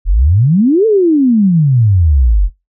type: exponential two-way sweep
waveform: sine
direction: up then down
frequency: 38.89 to 458.3 to 42.82 Hz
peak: -6 dBFS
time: 0.05-2.5 s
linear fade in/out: 50 ms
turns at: 0.86 s
effects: noise-tail reverb RT60 0.2 s tail -21 dB re dry